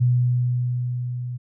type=tone with level ramp; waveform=sine; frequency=123.47 Hz; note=B2; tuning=in tune; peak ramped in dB=-14 to -27 dBFS; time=0-1.38 s; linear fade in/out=20 ms; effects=none